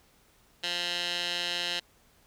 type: tone with band-pass filter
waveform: 15% pulse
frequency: 175 Hz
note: F3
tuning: 4 cents sharp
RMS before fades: -32 dBFS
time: 0.63-1.8 s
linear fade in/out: 10 ms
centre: 3500 Hz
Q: 2.6
effects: pink hiss -63 dBFS RMS until 2.26 s